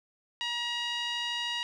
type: tone with low-pass filter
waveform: 5% pulse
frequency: 953 Hz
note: A#5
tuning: 38 cents sharp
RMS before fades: -33 dBFS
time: 0.41-1.63 s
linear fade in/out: 0 ms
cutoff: 3200 Hz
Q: 2.3
effects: none